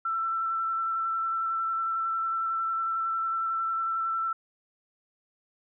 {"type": "tone with vibrato", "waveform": "sine", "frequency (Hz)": 1337, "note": "E6", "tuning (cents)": 24, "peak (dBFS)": -26, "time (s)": [0.05, 4.33], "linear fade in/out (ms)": 5, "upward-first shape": "square", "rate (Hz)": 11, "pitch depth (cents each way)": 11, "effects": []}